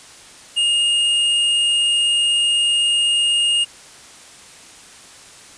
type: tone with hard clipping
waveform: sine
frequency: 2842 Hz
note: F7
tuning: 30 cents sharp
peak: -16 dBFS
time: 0.56-3.65 s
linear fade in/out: 20 ms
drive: 9 dB
effects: white hiss -42 dBFS RMS until 5.57 s + resampled to 22050 Hz